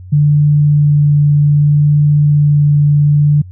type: tone with vibrato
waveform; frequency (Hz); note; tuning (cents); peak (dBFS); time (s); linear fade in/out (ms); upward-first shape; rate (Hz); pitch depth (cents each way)
sine; 146.83; D3; 0; -6; 0.12-3.42; 10; sine; 0.65; 8
effects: added 91 Hz sine -29 dBFS peak until 3.51 s